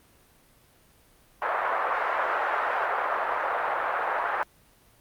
white band-pass noise, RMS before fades -27 dBFS, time 1.42-4.43 s, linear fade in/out 0 ms, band 550 to 1500 Hz, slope 24 dB/octave, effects pink hiss -59 dBFS RMS until 5 s + Opus 32 kbps

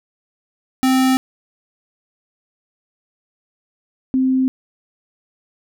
square / sine tone pair in turn, 260.7 / 260.7 Hz, C4 / C4, -6 / -6 cents, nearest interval unison, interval 0 cents, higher neither, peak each -13 dBFS, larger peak neither, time 0.83-1.17 / 4.14-4.48 s, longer neither, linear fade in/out 0 ms, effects none

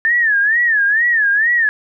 sine tone with vibrato, 1764 Hz, A6, 4 cents sharp, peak -11 dBFS, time 0.05-1.69 s, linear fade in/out 0 ms, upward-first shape sine, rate 2.2 Hz, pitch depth 160 cents each way, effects none

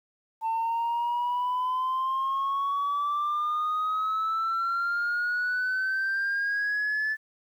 sine exponential sweep, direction up, 892 to 1748 Hz, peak -23 dBFS, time 0.41-7.17 s, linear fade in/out 50 ms, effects tanh soft clip ceiling -23 dBFS + 10-bit

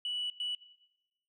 sine tone bursts at uneven times, 2952 Hz, F#7, 5 cents flat, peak -31 dBFS, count 2, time 0.05-0.3 / 0.4-0.55 s, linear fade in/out 2 ms, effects noise-tail reverb RT60 1.0 s tail -19 dB re dry + tanh soft clip ceiling -29 dBFS

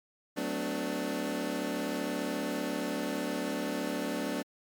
25% pulse chord, B minor seventh, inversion second, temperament equal with one note detuned, 185 / 220 / 253.3 / 293.7 Hz, F#3 / A3 / B3 / D4, 0 / 0 / +44 / 0 cents, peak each -36 / -35 / -33 / -31 dBFS, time 0.36-4.43 s, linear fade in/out 20 ms, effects MP3 96 kbps

